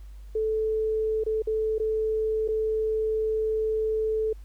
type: tone with dropouts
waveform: sine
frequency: 437.2 Hz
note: A4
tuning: 11 cents flat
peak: -23 dBFS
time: 0.35-4.33 s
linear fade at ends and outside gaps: 5 ms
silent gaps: 1.238-1.263 / 1.422-1.471 / 1.783-1.798 / 2.478-2.485 s
effects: added 50 Hz sine -40 dBFS peak until 4.44 s + pink hiss -63 dBFS RMS until 4.44 s